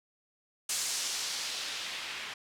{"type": "noise with low-pass filter sweep", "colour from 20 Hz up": "blue", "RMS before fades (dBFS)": -36, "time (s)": [0.69, 2.34], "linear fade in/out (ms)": 5, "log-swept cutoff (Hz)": [7600, 2500], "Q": 1.2, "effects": []}